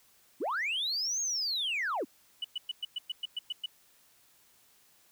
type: linear two-way sweep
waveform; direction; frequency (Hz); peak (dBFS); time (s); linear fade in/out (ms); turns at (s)
sine; up then down; 205.1 to 6590 to 205.1; -28; 0.4-2.05; 20; 1.21
type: tone bursts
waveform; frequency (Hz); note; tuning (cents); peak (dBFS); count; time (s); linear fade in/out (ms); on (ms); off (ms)
sine; 2960; F#7; 0; -30; 10; 2.42-3.66; 5; 25; 110
effects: tanh soft clip ceiling -27 dBFS + white hiss -64 dBFS RMS until 5.11 s